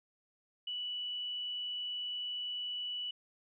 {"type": "tone", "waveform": "sine", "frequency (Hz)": 2957, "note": "F#7", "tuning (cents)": -2, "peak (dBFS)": -36, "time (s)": [0.67, 3.11], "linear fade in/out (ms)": 5, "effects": []}